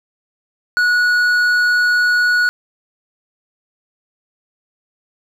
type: tone with hard clipping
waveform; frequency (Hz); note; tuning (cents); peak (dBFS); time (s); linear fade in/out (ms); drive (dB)
sine; 1462; F#6; -21; -13; 0.77-2.49; 0; 6
effects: none